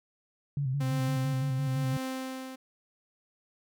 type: tone with vibrato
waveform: sine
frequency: 136.1 Hz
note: C#3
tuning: 31 cents flat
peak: -27 dBFS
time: 0.57-1.97 s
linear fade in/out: 2 ms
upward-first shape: square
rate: 5.9 Hz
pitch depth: 75 cents each way
type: tone with tremolo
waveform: sawtooth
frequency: 261.3 Hz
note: C4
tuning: 2 cents flat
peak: -28 dBFS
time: 0.8-2.56 s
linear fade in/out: 10 ms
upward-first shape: triangle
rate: 1 Hz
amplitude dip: 65%
effects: none